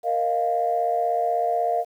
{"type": "chord", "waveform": "sine", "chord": "Bb suspended fourth", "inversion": "none", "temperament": "equal", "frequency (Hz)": [466.2, 622.3, 698.5], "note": ["Bb4", "Eb5", "F5"], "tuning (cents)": [0, 0, 0], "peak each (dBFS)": [-27, -27, -21], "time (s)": [0.03, 1.85], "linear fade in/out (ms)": 50, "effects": ["tanh soft clip ceiling -11 dBFS", "9-bit"]}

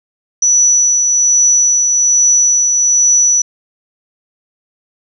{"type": "tone with tremolo", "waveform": "sine", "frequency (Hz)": 5920, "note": "F#8", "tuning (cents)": 0, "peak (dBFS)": -6, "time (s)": [0.42, 3.42], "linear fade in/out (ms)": 5, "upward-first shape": "triangle", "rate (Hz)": 1.2, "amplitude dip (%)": 35, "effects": []}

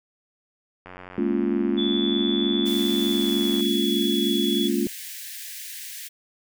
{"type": "click train", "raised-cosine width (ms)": 0.5, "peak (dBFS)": -25, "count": 252, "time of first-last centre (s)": [0.86, 3.606], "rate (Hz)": 91.4}
{"type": "chord", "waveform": "sine", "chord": "Bb minor seventh", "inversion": "third", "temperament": "just", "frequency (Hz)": [209.8, 233.1, 279.7, 349.6], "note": ["Ab3", "Bb3", "Db4", "F4"], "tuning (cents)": [18, 0, 16, 2], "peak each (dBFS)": [-26, -27, -26, -25], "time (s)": [1.18, 4.87], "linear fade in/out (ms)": 2}
{"type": "tone with pitch glide", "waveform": "sine", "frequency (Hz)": [3454, 3387], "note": ["A7", "G#7"], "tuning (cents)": [-33, 33], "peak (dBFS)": -26, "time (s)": [1.77, 4.69], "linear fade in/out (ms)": 20, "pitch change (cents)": -34, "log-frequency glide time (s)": [3.08, 3.53]}
{"type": "high-pass noise", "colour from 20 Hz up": "white", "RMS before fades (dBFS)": -37, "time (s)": [2.65, 6.09], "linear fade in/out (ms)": 20, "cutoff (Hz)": 1600, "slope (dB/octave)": 96}
{"effects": []}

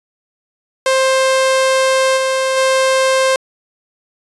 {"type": "tone with level steps", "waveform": "sawtooth", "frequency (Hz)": 527, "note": "C5", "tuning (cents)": 12, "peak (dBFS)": [-7, -10, -7], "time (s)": [0.86, 3.36], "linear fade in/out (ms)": 2, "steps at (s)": [2.16, 2.56], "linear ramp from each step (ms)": 20, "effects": ["resampled to 24000 Hz"]}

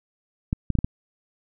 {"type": "clicks", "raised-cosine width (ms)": 5, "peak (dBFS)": -10, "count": 5, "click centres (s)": [0.529, 0.703, 0.753, 0.788, 0.845], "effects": []}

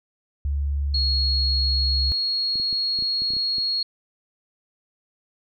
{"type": "tone with pitch glide", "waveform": "sine", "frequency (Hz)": [70.9, 70.05], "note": ["C#2", "C#2"], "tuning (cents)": [40, 19], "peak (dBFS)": -21, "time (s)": [0.45, 2.12], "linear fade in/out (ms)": 0, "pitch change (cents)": -21, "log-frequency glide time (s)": [0.77, 1.62]}
{"type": "tone", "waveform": "sine", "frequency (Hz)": 4307, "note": "C8", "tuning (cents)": 49, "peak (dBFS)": -21, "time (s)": [0.94, 3.83], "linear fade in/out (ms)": 5}
{"type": "clicks", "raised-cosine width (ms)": 3, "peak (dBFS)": -27, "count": 10, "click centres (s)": [2.556, 2.599, 2.728, 2.989, 3.024, 3.22, 3.305, 3.336, 3.367, 3.583]}
{"effects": []}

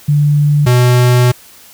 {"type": "tone pair in turn", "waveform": ["sine", "square"], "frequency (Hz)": [146.83, 123.75], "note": ["D3", "B2"], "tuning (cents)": [0, 4], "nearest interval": "minor third", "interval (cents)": 296, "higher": "first", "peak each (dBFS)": -7, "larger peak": "neither", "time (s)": [[0.08, 0.66], [0.66, 1.32]], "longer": "second", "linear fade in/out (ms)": 10, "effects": ["white hiss -40 dBFS RMS until 1.73 s"]}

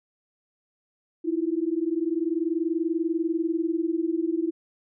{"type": "tone pair together", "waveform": "sine", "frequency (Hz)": [320, 340.3], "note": ["D#4", "F4"], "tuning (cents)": [49, -45], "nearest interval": "minor second", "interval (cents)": 106, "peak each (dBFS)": -26, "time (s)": [1.24, 4.51], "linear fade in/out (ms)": 20, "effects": []}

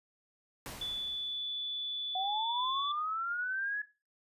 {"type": "noise with exponential decay", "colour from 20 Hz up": "pink", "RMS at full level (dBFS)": -41, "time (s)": [0.66, 1.63], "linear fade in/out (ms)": 0, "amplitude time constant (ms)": 210}
{"type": "tone", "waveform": "sine", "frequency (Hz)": 3466, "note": "A7", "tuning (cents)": -27, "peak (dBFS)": -34, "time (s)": [0.81, 2.92], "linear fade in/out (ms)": 5}
{"type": "linear sweep", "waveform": "sine", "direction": "up", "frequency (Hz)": [732, 1700], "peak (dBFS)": -32, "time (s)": [2.15, 3.82], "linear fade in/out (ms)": 5}
{"effects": ["noise-tail reverb RT60 0.3 s tail -17 dB re dry", "resampled to 32000 Hz"]}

